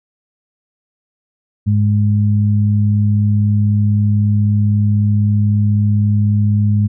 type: tone pair together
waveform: sine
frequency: 103.83 / 207.7 Hz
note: G#2 / G#3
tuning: 0 / 0 cents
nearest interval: octave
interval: 1200 cents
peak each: -11 / -17 dBFS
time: 1.66-6.88 s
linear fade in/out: 20 ms
effects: none